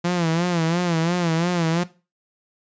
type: tone with vibrato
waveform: sawtooth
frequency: 170 Hz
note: F3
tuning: 46 cents flat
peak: -15 dBFS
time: 0.04-1.84 s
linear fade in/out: 10 ms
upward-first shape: sine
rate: 2.9 Hz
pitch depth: 91 cents each way
effects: noise-tail reverb RT60 0.3 s tail -17 dB re dry + resampled to 16000 Hz

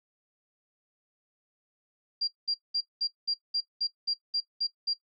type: tone bursts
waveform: sine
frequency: 4763 Hz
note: D8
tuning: 24 cents sharp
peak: -26 dBFS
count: 11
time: 2.21-4.936 s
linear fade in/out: 10 ms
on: 66 ms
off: 200 ms
effects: noise-tail reverb RT60 0.1 s tail -18 dB re dry

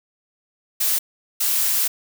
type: noise bursts at uneven times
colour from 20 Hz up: blue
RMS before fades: -20 dBFS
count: 2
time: 0.8-0.99 / 1.4-1.88 s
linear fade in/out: 10 ms
effects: none

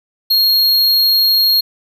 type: tone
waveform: square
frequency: 4267 Hz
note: C8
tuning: 33 cents sharp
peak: -10 dBFS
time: 0.3-1.61 s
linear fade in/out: 10 ms
effects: none

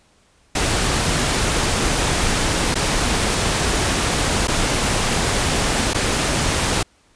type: noise with dropouts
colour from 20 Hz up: pink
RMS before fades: -19 dBFS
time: 0.55-6.83 s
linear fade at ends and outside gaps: 5 ms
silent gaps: 2.744-2.754 / 4.473-4.481 / 5.935-5.945 s
effects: pink hiss -57 dBFS RMS until 7.15 s + resampled to 22050 Hz

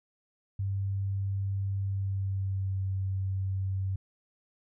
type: tone with pitch glide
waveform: sine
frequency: 98 to 95.82 Hz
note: G2 to G2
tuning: 0 to -39 cents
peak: -28 dBFS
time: 0.59-3.96 s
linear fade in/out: 5 ms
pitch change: -39 cents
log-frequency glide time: 1.81-2.82 s
effects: none

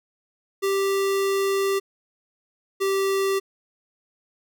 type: tone pair in turn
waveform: square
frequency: 392 / 389.7 Hz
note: G4 / G4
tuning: 0 / -10 cents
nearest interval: unison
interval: 10 cents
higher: first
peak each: -21 dBFS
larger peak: neither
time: 0.62-1.8 / 2.8-3.4 s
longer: first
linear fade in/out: 20 ms
effects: none

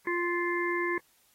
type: harmonic tone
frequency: 348.8 Hz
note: F4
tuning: 2 cents flat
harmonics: 1 / 3 / 5 / 6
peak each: -30 / -34 / -34 / -34 dBFS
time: 0.07-0.98 s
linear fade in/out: 2 ms
effects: white hiss -66 dBFS RMS until 1.34 s + AAC 48 kbps

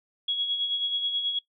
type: tone with tremolo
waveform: sine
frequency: 3331 Hz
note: G#7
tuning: 4 cents sharp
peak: -23 dBFS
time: 0.28-1.39 s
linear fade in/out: 5 ms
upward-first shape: sine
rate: 9.3 Hz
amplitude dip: 50%
effects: noise-tail reverb RT60 0.1 s tail -19 dB re dry

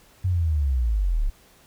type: linear sweep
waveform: sine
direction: down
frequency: 94.4 to 31.83 Hz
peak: -19 dBFS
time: 0.24-1.3 s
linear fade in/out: 10 ms
effects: pink hiss -55 dBFS RMS until 1.66 s

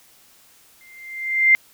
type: tone with exponential growth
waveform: sine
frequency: 2092 Hz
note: C7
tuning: 1 cent flat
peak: -8 dBFS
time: 0.81-1.55 s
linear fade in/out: 0 ms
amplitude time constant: 160 ms
effects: white hiss -53 dBFS RMS until 1.73 s

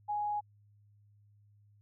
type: tone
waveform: sine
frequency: 832 Hz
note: G#5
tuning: 3 cents sharp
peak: -31 dBFS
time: 0.08-0.41 s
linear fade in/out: 20 ms
effects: added 103 Hz sine -61 dBFS peak until 1.81 s

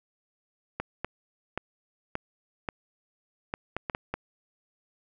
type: clicks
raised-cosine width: 0.5 ms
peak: -15 dBFS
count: 10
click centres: 0.8 / 1.046 / 1.576 / 2.154 / 2.688 / 3.539 / 3.766 / 3.898 / 3.949 / 4.14 s
effects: none

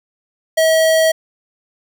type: tone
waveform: square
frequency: 642 Hz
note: E5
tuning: 46 cents flat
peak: -11 dBFS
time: 0.57-1.12 s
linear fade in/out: 10 ms
effects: none

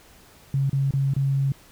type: tone with dropouts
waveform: sine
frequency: 137.1 Hz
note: C#3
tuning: 19 cents flat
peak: -19 dBFS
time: 0.54-1.52 s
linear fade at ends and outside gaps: 2 ms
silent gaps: 0.696-0.73 / 0.909-0.937 / 1.137-1.164 s
effects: pink hiss -52 dBFS RMS until 1.71 s

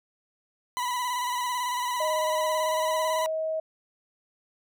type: tone with vibrato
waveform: 40% pulse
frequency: 987.8 Hz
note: B5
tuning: in tune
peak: -26 dBFS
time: 0.77-3.26 s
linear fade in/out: 0 ms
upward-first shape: square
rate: 18 Hz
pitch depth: 33 cents each way
type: tone with pitch glide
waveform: sine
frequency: 622.3 to 635.4 Hz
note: D#5 to D#5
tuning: 0 to +36 cents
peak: -26 dBFS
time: 2-3.6 s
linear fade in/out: 5 ms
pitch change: +36 cents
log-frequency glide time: 2.4-3.34 s
effects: none

